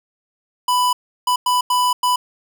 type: tone bursts at uneven times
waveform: square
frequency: 993 Hz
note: B5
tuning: 9 cents sharp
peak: -15 dBFS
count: 5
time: 0.68-0.93 / 1.27-1.36 / 1.46-1.61 / 1.7-1.93 / 2.03-2.16 s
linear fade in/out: 5 ms
effects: none